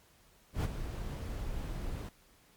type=noise with ADSR envelope; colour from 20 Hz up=brown; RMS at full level=-28 dBFS; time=0.53-2.09 s; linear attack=110 ms; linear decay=29 ms; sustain=-10 dB; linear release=4 ms; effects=pink hiss -64 dBFS RMS until 2.56 s + MP3 96 kbps